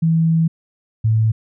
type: tone pair in turn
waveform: sine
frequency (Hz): 163.2 / 110.58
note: E3 / A2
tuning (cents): -17 / +9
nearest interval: perfect fifth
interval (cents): 674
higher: first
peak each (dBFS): -12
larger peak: neither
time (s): 0.02-0.48 / 1.04-1.32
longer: first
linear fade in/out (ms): 10
effects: none